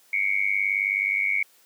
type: tone with amplitude modulation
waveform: sine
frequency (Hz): 2217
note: C#7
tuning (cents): 0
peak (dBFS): -17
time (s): 0.13-1.43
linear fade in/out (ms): 5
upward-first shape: sine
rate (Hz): 99.1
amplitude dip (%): 95
effects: white hiss -58 dBFS RMS until 1.65 s + high-pass 300 Hz 12 dB/octave